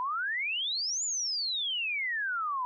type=exponential two-way sweep; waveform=sine; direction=up then down; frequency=976 to 7170 to 976 Hz; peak=-29 dBFS; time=0-2.65 s; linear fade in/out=0 ms; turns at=1.04 s; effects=none